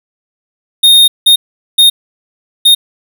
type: tone bursts at uneven times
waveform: square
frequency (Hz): 3691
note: A#7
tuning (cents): -18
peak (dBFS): -3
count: 4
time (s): 0.83-1.08 / 1.26-1.36 / 1.78-1.9 / 2.65-2.75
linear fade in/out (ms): 10
effects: none